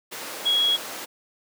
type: tone in noise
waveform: sine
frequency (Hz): 3322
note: G#7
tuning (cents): 0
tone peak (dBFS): -18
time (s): 0.45-0.77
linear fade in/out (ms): 20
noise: pink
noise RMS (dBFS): -33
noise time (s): 0.11-1.06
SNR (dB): +12
effects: high-pass 400 Hz 12 dB/octave